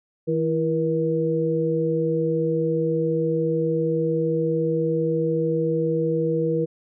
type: tone cluster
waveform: sine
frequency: 161.5 / 331.9 / 478.7 Hz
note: E3 / E4 / A#4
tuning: -35 / +12 / +46 cents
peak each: -25 / -26 / -22 dBFS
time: 0.27-6.66 s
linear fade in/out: 20 ms
effects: none